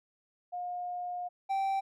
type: tone pair in turn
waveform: sine / triangle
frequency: 714 / 778.8 Hz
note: F5 / G5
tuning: +38 / -12 cents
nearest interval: major second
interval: 150 cents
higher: second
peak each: -34 / -26 dBFS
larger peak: second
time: 0.52-1.29 / 1.49-1.81 s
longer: first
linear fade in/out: 20 ms
effects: none